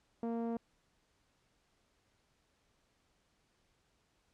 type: tone with low-pass filter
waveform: sawtooth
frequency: 231.4 Hz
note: A#3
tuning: 13 cents flat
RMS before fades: -37 dBFS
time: 0.23-0.57 s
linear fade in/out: 2 ms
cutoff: 670 Hz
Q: 1.1
effects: pink hiss -75 dBFS RMS until 4.33 s + low-pass 8000 Hz 12 dB/octave